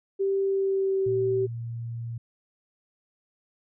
sine tone with pitch glide, 390.9 to 384.4 Hz, G4 to G4, -5 to -34 cents, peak -22 dBFS, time 0.19-1.47 s, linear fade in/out 20 ms, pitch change -29 cents, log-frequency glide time 0.41-1.1 s
sine tone, 116.54 Hz, A#2, in tune, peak -31 dBFS, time 1.06-2.18 s, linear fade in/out 5 ms
effects none

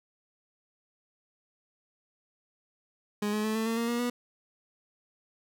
30% pulse tone with pitch steps, 207.7 / 212.4 / 217.3 / 222.2 / 227.3 / 232.5 / 237.8 / 243.2 Hz, G#3 / G#3 / A3 / A3 / A#3 / A#3 / A#3 / B3, 0 / +39 / -21 / +17 / -43 / -4 / +35 / -26 cents, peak -25 dBFS, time 3.22-4.1 s, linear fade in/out 5 ms, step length 110 ms, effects none

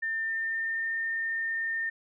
sine tone with pitch glide, 1800 to 1815.7 Hz, A6 to A#6, +39 to -46 cents, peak -28 dBFS, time 0.02-1.9 s, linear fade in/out 10 ms, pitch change +15 cents, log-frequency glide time 0.17-0.98 s, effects none

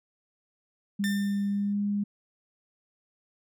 sine tone with pitch glide, 201.1 to 203.9 Hz, G3 to G#3, +44 to -32 cents, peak -25 dBFS, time 0.99-2.04 s, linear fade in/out 10 ms, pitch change +24 cents, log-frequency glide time 1.48-1.8 s
sawtooth tone with exponential decay, 1793 Hz, A6, 32 cents sharp, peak -26 dBFS, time 1.04-1.73 s, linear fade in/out 0 ms, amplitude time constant 150 ms
effects none

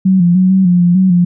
sine tone with pitch steps, 188.9 / 173.9 / 185.6 / 190.2 / 177.3 / 175 / 188 / 175.9 Hz, F#3 / F3 / F#3 / F#3 / F3 / F3 / F#3 / F3, +36 / -7 / +6 / +48 / +26 / +4 / +28 / +13 cents, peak -6 dBFS, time 0.05-1.25 s, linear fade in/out 10 ms, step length 150 ms, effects none

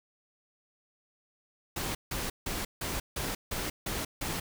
pink noise bursts, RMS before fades -34 dBFS, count 8, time 1.76-4.4 s, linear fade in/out 5 ms, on 190 ms, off 160 ms, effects none

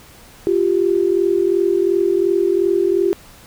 sine tone pair together, 349.2 / 392 Hz, F4 / G4, 0 / 0 cents, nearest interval major second, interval 200 cents, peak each -16 dBFS, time 0.47-3.13 s, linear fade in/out 0 ms, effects pink hiss -44 dBFS RMS until 3.46 s

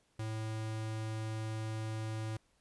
square tone, 109.9 Hz, A2, 2 cents flat, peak -37 dBFS, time 0.19-2.37 s, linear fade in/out 5 ms, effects pink hiss -73 dBFS RMS until 2.6 s + resampled to 24000 Hz

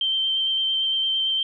sine tone with vibrato, 3127 Hz, G7, 5 cents flat, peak -20 dBFS, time 0.01-1.43 s, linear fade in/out 2 ms, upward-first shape square, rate 8.8 Hz, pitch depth 9 cents each way, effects none

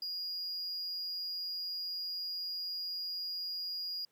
triangle tone, 4862 Hz, D#8, 41 cents flat, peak -35 dBFS, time 0.02-4.05 s, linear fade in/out 2 ms, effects pink hiss -75 dBFS RMS until 4.11 s + high-pass 150 Hz 12 dB/octave

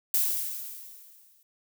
violet noise with exponential decay, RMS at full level -23 dBFS, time 0.14-1.43 s, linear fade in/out 2 ms, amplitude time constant 280 ms, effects none

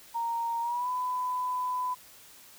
sine tone with pitch glide, 929 to 1001.4 Hz, A#5 to B5, -6 to +24 cents, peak -28 dBFS, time 0.14-1.95 s, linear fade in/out 20 ms, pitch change +130 cents, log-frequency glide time 0.61-0.89 s, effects white hiss -53 dBFS RMS until 2.58 s

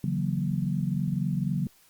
sine chord, F# dominant seventh, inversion second, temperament equal with one note detuned, 141.01 / 164.81 / 185 / 233.1 Hz, C#3 / E3 / F#3 / A#3, +30 / 0 / 0 / 0 cents, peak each -29 / -32 / -29 / -35 dBFS, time 0.04-1.67 s, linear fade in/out 2 ms, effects white hiss -60 dBFS RMS until 1.89 s + Opus 48 kbps

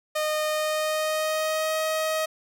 sawtooth tone with pitch glide, 614 to 630.5 Hz, D#5 to D#5, -23 to +23 cents, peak -20 dBFS, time 0.15-2.26 s, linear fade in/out 10 ms, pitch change +46 cents, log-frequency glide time 0.48-1.76 s, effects none

